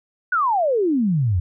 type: exponential sweep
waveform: sine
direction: down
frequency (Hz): 1519 to 82.41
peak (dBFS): -16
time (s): 0.32-1.4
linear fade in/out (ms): 5
effects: none